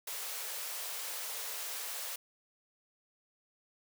white high-pass noise, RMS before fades -40 dBFS, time 0.07-2.16 s, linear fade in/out 5 ms, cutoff 420 Hz, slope 96 dB/octave, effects none

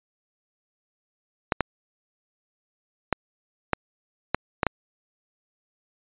clicks, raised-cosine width 0.5 ms, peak -5 dBFS, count 7, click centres 1.522 / 1.607 / 3.127 / 3.733 / 4.346 / 4.632 / 4.667 s, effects resampled to 8000 Hz

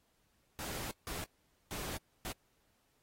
pink noise bursts at uneven times, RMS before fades -42 dBFS, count 4, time 0.59-0.91 / 1.07-1.24 / 1.71-1.97 / 2.25-2.32 s, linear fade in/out 0 ms, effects pink hiss -75 dBFS RMS until 3.02 s + AAC 48 kbps

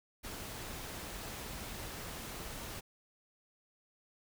pink noise, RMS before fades -44 dBFS, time 0.23-2.81 s, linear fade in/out 20 ms, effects none

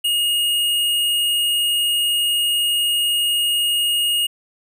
square tone, 2862 Hz, F7, 42 cents sharp, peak -17 dBFS, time 0.04-4.27 s, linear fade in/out 10 ms, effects none

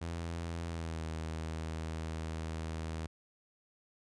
sawtooth tone with pitch glide, 84 to 80.16 Hz, E2 to E2, +33 to -48 cents, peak -33 dBFS, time 0.01-3.07 s, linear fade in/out 10 ms, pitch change -81 cents, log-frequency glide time 0.67-1.04 s, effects resampled to 22050 Hz

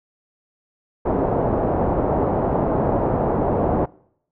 white low-pass noise, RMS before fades -20 dBFS, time 1.05-3.86 s, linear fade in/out 10 ms, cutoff 770 Hz, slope 24 dB/octave, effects noise-tail reverb RT60 0.7 s tail -24 dB re dry

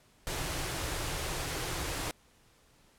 pink band-stop noise, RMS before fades -35 dBFS, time 0.27-2.11 s, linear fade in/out 0 ms, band 180 to 260 Hz, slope 96 dB/octave, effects pink hiss -64 dBFS RMS until 2.98 s + low-pass 12000 Hz 12 dB/octave

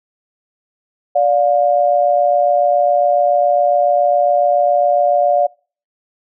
sine tone pair together, 582.8 / 710 Hz, D5 / F5, -13 / +28 cents, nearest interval minor third, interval 341 cents, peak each -13 dBFS, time 1.15-5.47 s, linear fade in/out 10 ms, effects noise-tail reverb RT60 0.4 s tail -26 dB re dry

